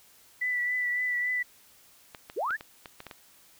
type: tone with vibrato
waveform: sine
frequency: 1975.5 Hz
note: B6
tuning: in tune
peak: -26 dBFS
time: 0.41-1.43 s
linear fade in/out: 10 ms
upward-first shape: triangle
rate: 3.6 Hz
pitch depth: 27 cents each way
type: clicks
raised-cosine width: 0.3 ms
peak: -25 dBFS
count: 8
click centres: 2.148 / 2.299 / 2.507 / 2.609 / 2.858 / 3.004 / 3.067 / 3.112 s
type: linear sweep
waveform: sine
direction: up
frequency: 297.5 to 1864.7 Hz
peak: -27 dBFS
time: 2.36-2.57 s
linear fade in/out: 20 ms
effects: white hiss -58 dBFS RMS until 3.59 s